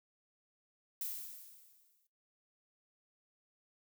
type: noise with exponential decay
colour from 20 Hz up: violet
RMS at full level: -38 dBFS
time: 1.01-2.07 s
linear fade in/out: 2 ms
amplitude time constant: 230 ms
effects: noise-tail reverb RT60 0.2 s tail -17 dB re dry